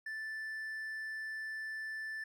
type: tone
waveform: triangle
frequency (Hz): 1760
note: A6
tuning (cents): 0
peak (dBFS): -37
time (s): 0.06-2.24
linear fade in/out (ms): 5
effects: none